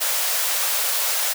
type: high-pass noise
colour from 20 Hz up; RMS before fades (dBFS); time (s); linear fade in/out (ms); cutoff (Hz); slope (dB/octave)
white; -22; 0-1.34; 20; 480; 48
effects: none